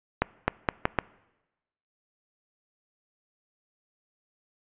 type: accelerating click train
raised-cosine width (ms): 0.5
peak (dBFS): -6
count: 5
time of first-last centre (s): 0.22-0.988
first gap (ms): 260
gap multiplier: 0.8
effects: noise-tail reverb RT60 1.0 s tail -22 dB re dry + resampled to 8000 Hz